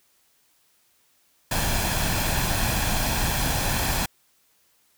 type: noise with comb filter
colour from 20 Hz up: pink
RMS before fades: -24 dBFS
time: 1.51-4.06 s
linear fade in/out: 5 ms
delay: 1.2 ms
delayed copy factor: +0.5
effects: white hiss -64 dBFS RMS until 4.97 s